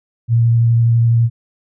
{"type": "tone with vibrato", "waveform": "sine", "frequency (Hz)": 116.5, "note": "A#2", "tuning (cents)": -1, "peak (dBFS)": -9, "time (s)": [0.28, 1.3], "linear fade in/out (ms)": 50, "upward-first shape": "sine", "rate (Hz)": 12, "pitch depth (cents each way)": 14, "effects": []}